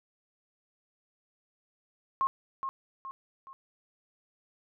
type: tone with echo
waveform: sine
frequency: 1074 Hz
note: C6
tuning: 45 cents sharp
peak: -24 dBFS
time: 2.21-2.27 s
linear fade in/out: 0 ms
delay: 420 ms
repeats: 3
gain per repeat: -7 dB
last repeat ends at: 3.53 s
effects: none